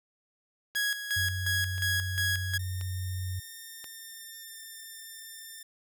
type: tone with tremolo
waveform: sawtooth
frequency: 1661.2 Hz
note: G#6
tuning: in tune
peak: -23 dBFS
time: 0.75-2.58 s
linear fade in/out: 10 ms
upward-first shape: square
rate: 2.8 Hz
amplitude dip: 65%
type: click train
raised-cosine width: 0.2 ms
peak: -27 dBFS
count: 4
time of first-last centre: 0.75-3.843 s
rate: 0.97 Hz
type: tone with vibrato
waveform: sine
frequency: 92.5 Hz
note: F#2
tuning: in tune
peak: -31 dBFS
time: 1.16-3.4 s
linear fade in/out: 10 ms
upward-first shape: triangle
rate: 16 Hz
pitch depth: 10 cents each way
type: tone with pitch glide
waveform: 5% pulse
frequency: 1821 to 1794.9 Hz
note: A#6 to A6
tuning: -41 to +34 cents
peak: -33 dBFS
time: 2.59-5.63 s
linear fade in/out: 5 ms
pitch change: -25 cents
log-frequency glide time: 3.55-4.58 s
effects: none